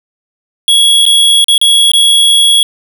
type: tone with dropouts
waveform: square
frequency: 3337 Hz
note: G#7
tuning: 8 cents sharp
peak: -5 dBFS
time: 0.68-2.63 s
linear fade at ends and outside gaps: 1 ms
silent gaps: 1.054-1.063 / 1.443-1.483 / 1.579-1.614 / 1.917-1.935 s
effects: none